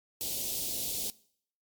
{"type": "band-stop noise", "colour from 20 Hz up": "white", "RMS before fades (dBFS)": -34, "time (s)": [0.21, 1.1], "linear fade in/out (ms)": 0, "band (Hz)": [640, 3200], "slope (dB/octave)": 24, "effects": ["noise-tail reverb RT60 0.6 s tail -21 dB re dry", "MP3 96 kbps"]}